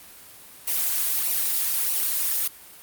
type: noise with flanger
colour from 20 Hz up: blue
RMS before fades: -24 dBFS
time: 0.67-2.48 s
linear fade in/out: 10 ms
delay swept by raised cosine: 0.57 to 5.07 ms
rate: 1.6 Hz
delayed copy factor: -0.7
effects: white hiss -46 dBFS RMS until 2.82 s + Opus 32 kbps